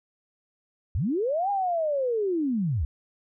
sine linear two-way sweep, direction up then down, 61 to 819 to 61 Hz, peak -23 dBFS, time 0.95-2.85 s, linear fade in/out 0 ms, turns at 1.5 s, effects none

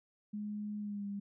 sine tone with pitch glide, 208.9 to 201.1 Hz, G#3 to G3, +10 to +44 cents, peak -37 dBFS, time 0.33-1.2 s, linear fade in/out 10 ms, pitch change -66 cents, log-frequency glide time 0.79-1.06 s, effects none

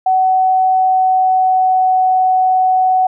sine tone with pitch glide, 751 to 746.2 Hz, F#5 to F#5, +26 to +14 cents, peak -9 dBFS, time 0.06-3.07 s, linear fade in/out 5 ms, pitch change -12 cents, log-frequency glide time 0.78-2.07 s, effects none

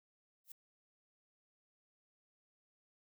violet noise with exponential growth, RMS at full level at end -45 dBFS, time 0.44-0.52 s, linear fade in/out 5 ms, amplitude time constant 17 ms, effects none

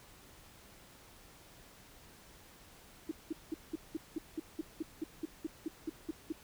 sine tone bursts, 317.2 Hz, D#4, 33 cents sharp, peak -33 dBFS, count 16, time 3.09-6.324 s, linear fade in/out 5 ms, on 24 ms, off 190 ms, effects pink hiss -58 dBFS RMS until 6.43 s

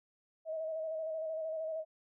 sine tone with vibrato, 637 Hz, D#5, 41 cents sharp, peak -35 dBFS, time 0.45-1.85 s, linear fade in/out 50 ms, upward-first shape square, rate 13 Hz, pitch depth 27 cents each way, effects none

